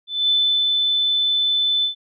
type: tone with ADSR envelope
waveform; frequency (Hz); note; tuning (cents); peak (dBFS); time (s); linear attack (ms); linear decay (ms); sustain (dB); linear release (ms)
sine; 3515; A7; -2; -14; 0.07-1.95; 220; 360; -2; 110
effects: none